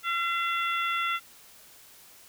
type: harmonic tone with a mistuned harmonic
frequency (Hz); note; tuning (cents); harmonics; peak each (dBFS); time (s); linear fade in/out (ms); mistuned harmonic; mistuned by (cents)
681; F5; -44; 2 / 3 / 4 / 5; -28 / -32 / -34 / -36; 0.03-1.2; 50; 5; +15
effects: white hiss -53 dBFS RMS until 2.28 s